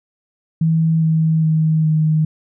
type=tone with pitch steps; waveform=sine; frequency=161.8 / 159.85 / 157.92 / 156.02 Hz; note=E3 / D#3 / D#3 / D#3; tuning=-32 / +47 / +26 / +5 cents; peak=-12 dBFS; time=0.61-2.25 s; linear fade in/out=5 ms; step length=410 ms; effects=none